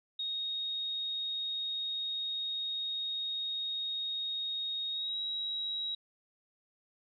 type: tone with pitch glide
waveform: sine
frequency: 3735 to 3849 Hz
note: A#7 to B7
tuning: +3 to -45 cents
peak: -33 dBFS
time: 0.19-5.95 s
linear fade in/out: 5 ms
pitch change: +52 cents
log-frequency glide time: 4.91-5.17 s
effects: none